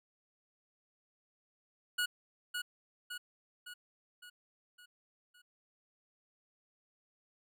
25% pulse tone with echo, 1456 Hz, F#6, 28 cents flat, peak -27 dBFS, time 1.98-2.06 s, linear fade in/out 10 ms, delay 560 ms, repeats 6, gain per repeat -5 dB, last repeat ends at 5.42 s, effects none

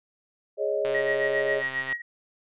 sine chord, Ab suspended fourth, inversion none, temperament equal, 415.3 / 554.4 / 622.3 Hz, Ab4 / Db5 / Eb5, 0 / 0 / 0 cents, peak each -28 dBFS, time 0.57-1.63 s, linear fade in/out 50 ms
click train, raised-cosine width 0.3 ms, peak -20 dBFS, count 143, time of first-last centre 0.85-1.926 s, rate 132 Hz
sine tone with tremolo, 1900 Hz, A#6, 33 cents sharp, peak -24 dBFS, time 0.94-2.02 s, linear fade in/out 10 ms, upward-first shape sine, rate 7.4 Hz, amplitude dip 85%
effects resampled to 8000 Hz

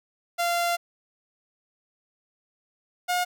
sawtooth tone pair in turn, 691 / 716.7 Hz, F5 / F5, -19 / +45 cents, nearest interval minor second, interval 64 cents, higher second, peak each -19 / -19 dBFS, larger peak neither, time 0.38-0.77 / 3.08-3.25 s, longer first, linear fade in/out 20 ms, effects none

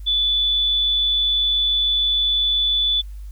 sine tone, 3473 Hz, A7, 23 cents flat, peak -16 dBFS, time 0.06-3.02 s, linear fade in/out 20 ms, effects added 50 Hz sine -31 dBFS peak until 3.31 s + white hiss -58 dBFS RMS until 3.31 s

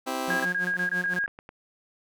15% pulse chord, C major, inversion none, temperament just, 261.6 / 327 / 392.4 Hz, C4 / E4 / G4, 0 / -14 / +2 cents, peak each -25 / -28 / -30 dBFS, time 0.06-0.46 s, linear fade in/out 20 ms
sawtooth tone with tremolo, 179.4 Hz, F3, 47 cents sharp, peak -27 dBFS, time 0.28-1.19 s, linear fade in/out 0 ms, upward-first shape sine, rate 6 Hz, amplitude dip 85%
sine tone bursts, 1633 Hz, G#6, 30 cents flat, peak -24 dBFS, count 8, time 0.3-1.261 s, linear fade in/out 2 ms, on 100 ms, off 23 ms
clicks, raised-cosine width 0.5 ms, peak -28 dBFS, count 8, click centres 0.738 / 0.838 / 1.058 / 1.139 / 1.24 / 1.279 / 1.389 / 1.491 s
effects none

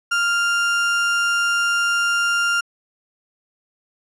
35% pulse tone, 1396.9 Hz, F6, in tune, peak -15 dBFS, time 0.11-2.61 s, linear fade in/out 10 ms, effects low-pass 8000 Hz 12 dB/octave

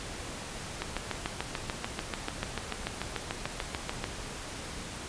click train, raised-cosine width 0.3 ms, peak -15 dBFS, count 23, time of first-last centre 0.82-4.041 s, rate 6.83 Hz, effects pink hiss -40 dBFS RMS until 5.08 s + resampled to 22050 Hz

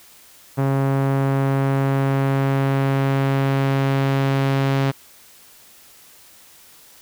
sawtooth tone with low-pass filter sweep, 136.4 Hz, C#3, 28 cents flat, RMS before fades -19 dBFS, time 0.57-4.92 s, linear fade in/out 20 ms, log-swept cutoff 1300 to 3900 Hz, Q 0.75, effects white hiss -48 dBFS RMS until 7.01 s

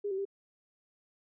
sine tone with pitch steps, 408.2 / 383.1 / 395.3 Hz, G#4 / G4 / G4, -30 / -40 / +15 cents, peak -31 dBFS, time 0.04-0.253 s, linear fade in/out 10 ms, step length 71 ms, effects none

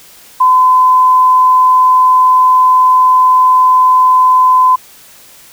sine tone, 1018 Hz, C6, 48 cents flat, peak -4 dBFS, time 0.4-4.76 s, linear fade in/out 10 ms, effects white hiss -39 dBFS RMS until 5.52 s

